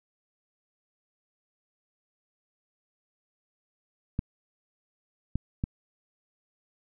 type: clicks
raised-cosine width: 5 ms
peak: -15 dBFS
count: 3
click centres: 4.191 / 5.356 / 5.639 s
effects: none